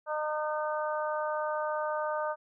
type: harmonic tone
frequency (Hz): 304.8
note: D#4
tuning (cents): -36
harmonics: 2 / 3 / 4 / 5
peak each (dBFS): -32 / -35 / -36 / -40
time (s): 0.06-2.36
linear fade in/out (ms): 50
effects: none